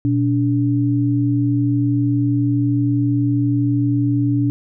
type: tone pair together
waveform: sine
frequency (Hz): 120.5 / 288.1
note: B2 / D4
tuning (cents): -42 / -33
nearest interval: octave + minor third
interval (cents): 1509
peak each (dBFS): -17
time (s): 0.05-4.5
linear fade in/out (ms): 0
effects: none